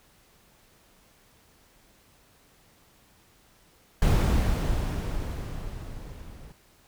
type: noise with level ramp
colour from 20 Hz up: brown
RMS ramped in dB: -19 to -45 dBFS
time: 4.02-6.52 s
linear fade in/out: 2 ms
effects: pink hiss -60 dBFS RMS until 6.87 s